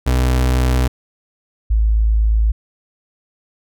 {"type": "tone pair in turn", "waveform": ["35% pulse", "sine"], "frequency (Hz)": [63, 54.21], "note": ["B1", "A1"], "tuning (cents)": [35, -25], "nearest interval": "minor third", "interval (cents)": 260, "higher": "first", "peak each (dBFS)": -11, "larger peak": "neither", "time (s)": [[0.06, 0.88], [1.7, 2.52]], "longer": "neither", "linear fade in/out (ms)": 10, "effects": []}